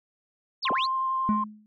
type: linear two-way sweep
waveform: sine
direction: down then up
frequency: 5588 to 164.1 to 4695 Hz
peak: -26 dBFS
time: 0.62-0.87 s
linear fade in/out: 20 ms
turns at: 0.71 s
type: tone with vibrato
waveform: sine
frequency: 1052 Hz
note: C6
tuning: 9 cents sharp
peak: -24 dBFS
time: 0.65-1.44 s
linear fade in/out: 5 ms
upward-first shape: sine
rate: 11 Hz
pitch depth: 9 cents each way
type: tone with exponential decay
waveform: sine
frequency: 212.4 Hz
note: G#3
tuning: 39 cents sharp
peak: -18 dBFS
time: 1.29-1.66 s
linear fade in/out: 0 ms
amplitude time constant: 80 ms
effects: tanh soft clip ceiling -14 dBFS